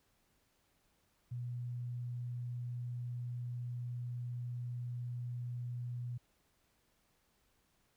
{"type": "tone", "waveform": "sine", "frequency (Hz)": 121.8, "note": "B2", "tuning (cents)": -24, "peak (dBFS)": -38, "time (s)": [1.31, 6.18], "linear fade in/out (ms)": 10, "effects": ["pink hiss -75 dBFS RMS until 7.96 s"]}